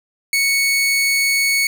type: tone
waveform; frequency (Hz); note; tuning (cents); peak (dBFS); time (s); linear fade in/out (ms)
sawtooth; 2217; C#7; 0; -11; 0.33-1.67; 2
effects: none